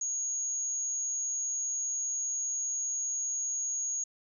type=tone; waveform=sine; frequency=6645 Hz; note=G#8; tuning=in tune; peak=-30 dBFS; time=0.01-4.04 s; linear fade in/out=5 ms; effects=none